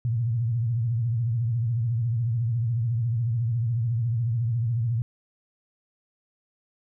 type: tone with vibrato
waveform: sine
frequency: 116.54 Hz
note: A#2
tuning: in tune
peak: -22 dBFS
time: 0.05-5.02 s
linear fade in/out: 0 ms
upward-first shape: triangle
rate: 14 Hz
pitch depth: 140 cents each way
effects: none